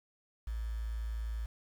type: tone with quantisation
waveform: sine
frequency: 55.8 Hz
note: A1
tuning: 25 cents sharp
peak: -34 dBFS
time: 0.47-1.46 s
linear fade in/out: 5 ms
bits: 9
effects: none